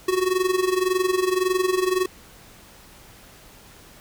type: tone with amplitude modulation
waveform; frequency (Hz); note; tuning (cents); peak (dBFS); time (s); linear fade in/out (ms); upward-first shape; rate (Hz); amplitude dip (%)
square; 370; F#4; 0; -17; 0.08-2.06; 5; sine; 21.8; 75
effects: pink hiss -48 dBFS RMS until 4 s